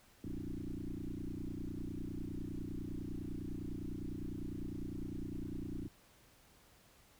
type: tone with frequency modulation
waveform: sine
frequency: 146.83 Hz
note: D3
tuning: in tune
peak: -39 dBFS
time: 0.24-5.88 s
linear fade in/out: 2 ms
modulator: 29.9 Hz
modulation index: 6.2
effects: pink hiss -65 dBFS RMS until 7.19 s